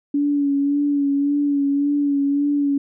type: tone with vibrato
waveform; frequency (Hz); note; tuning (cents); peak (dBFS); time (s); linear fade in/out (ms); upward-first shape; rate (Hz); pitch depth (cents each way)
sine; 284.5; C#4; +45; -16; 0.14-2.78; 5; sine; 1.8; 29
effects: none